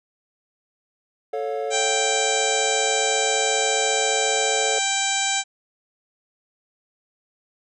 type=chord; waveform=triangle; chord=A augmented; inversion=none; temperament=equal with one note detuned; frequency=440 / 554.4 / 709.4 Hz; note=A4 / C#5 / E#5; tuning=0 / 0 / +27 cents; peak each=-25 / -27 / -28 dBFS; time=1.33-4.79 s; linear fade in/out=5 ms
type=harmonic tone; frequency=784 Hz; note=G5; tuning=in tune; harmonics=1 / 2 / 3 / 4 / 5 / 6 / 7 / 8 / 9 / 10; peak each=-27 / -30 / -28 / -30 / -29 / -38 / -36 / -31 / -28 / -29 dBFS; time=1.7-5.44 s; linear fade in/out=50 ms
effects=none